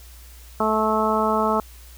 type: harmonic tone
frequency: 217.5 Hz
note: A3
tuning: 20 cents flat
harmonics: 1 / 2 / 3 / 4 / 5 / 6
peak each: -25 / -25 / -25 / -25 / -25 / -25 dBFS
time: 0.6-1.6 s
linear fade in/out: 2 ms
effects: added 60 Hz sine -42 dBFS peak until 1.97 s + white hiss -49 dBFS RMS until 1.97 s